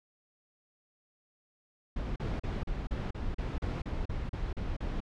brown noise bursts, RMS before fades -34 dBFS, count 13, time 1.96-5.004 s, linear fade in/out 5 ms, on 200 ms, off 37 ms, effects low-pass 4000 Hz 12 dB/octave

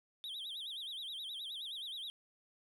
triangle tone with vibrato, 3482 Hz, A7, 19 cents flat, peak -40 dBFS, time 0.24-2.1 s, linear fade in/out 0 ms, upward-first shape sine, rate 9.5 Hz, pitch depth 200 cents each way, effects none

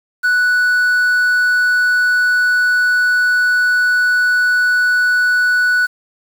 triangle tone with quantisation, 1480 Hz, F#6, in tune, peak -9 dBFS, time 0.23-5.87 s, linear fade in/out 20 ms, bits 6, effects none

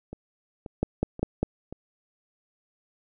two click trains, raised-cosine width 2 ms, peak -10 / -24 dBFS, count 4 / 4, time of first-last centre 0.83-1.43 / 0.13-1.726 s, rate 5 / 1.88 Hz, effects none

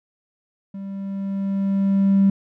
triangle tone with level ramp, 196 Hz, G3, in tune, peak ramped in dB -28 to -8 dBFS, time 0.74-2.3 s, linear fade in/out 5 ms, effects tanh soft clip ceiling -9 dBFS

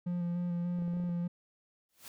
triangle tone with vibrato, 174.61 Hz, F3, in tune, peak -29 dBFS, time 0.06-1.28 s, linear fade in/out 10 ms, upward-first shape square, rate 3.4 Hz, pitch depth 15 cents each way
clicks, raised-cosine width 2 ms, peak -38 dBFS, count 8, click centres 0.787 / 0.822 / 0.88 / 0.936 / 0.97 / 1 / 1.039 / 1.093 s
white noise with exponential growth, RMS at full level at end -45 dBFS, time 1.89-2.08 s, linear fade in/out 1 ms, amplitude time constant 41 ms
effects none

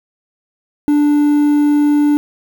triangle tone with quantisation, 293.7 Hz, D4, in tune, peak -7 dBFS, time 0.88-2.17 s, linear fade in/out 0 ms, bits 6, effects none

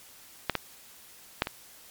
clicks, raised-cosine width 0.3 ms, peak -8 / -10 / -7 / -16 dBFS, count 4, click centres 0.497 / 0.553 / 1.421 / 1.471 s, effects white hiss -52 dBFS RMS until 1.9 s + MP3 96 kbps

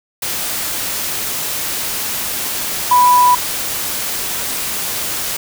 sine tone in noise, 987.8 Hz, B5, in tune, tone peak -7 dBFS, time 2.91-3.35 s, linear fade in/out 5 ms, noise white, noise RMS -21 dBFS, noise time 0.22-5.37 s, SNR +11 dB, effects none

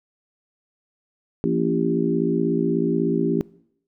harmonic tone with a mistuned harmonic, 56.4 Hz, A1, 44 cents sharp, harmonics 3 / 4 / 5 / 6 / 7, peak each -25 / -25 / -25 / -25 / -25 dBFS, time 1.44-3.41 s, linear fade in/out 0 ms, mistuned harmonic 4, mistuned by +39 cents, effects noise-tail reverb RT60 0.7 s tail -22 dB re dry

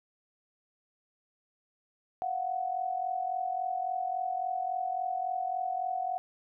sine tone pair together, 698.5 / 742.1 Hz, F5 / F#5, 0 / +5 cents, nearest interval minor second, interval 105 cents, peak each -35 / -31 dBFS, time 2.22-6.18 s, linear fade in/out 0 ms, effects none

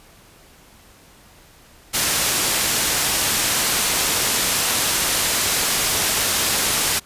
white low-pass noise, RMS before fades -20 dBFS, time 1.93-7 s, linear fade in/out 20 ms, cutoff 11000 Hz, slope 12 dB/octave, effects pink hiss -49 dBFS RMS until 7.05 s + resampled to 32000 Hz

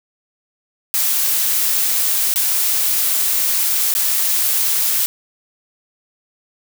blue noise with dropouts, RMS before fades -17 dBFS, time 0.94-5.06 s, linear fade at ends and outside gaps 0 ms, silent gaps 2.34-2.359 / 3.939-3.951 s, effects none

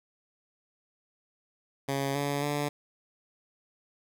10% pulse tone with pitch steps, 138.1 / 142.6 / 145.8 Hz, C#3 / C#3 / D3, -6 / +49 / -12 cents, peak -20 dBFS, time 1.88-2.69 s, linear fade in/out 10 ms, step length 270 ms, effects none

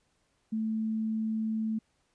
sine tone, 220 Hz, A3, in tune, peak -28 dBFS, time 0.52-1.79 s, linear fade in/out 10 ms, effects pink hiss -73 dBFS RMS until 2.14 s + resampled to 22050 Hz

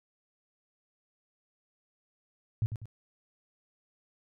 sine tone with echo, 110 Hz, A2, in tune, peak -24 dBFS, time 2.62-2.66 s, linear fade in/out 0 ms, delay 98 ms, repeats 2, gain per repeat -8 dB, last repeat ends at 2.856 s, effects none

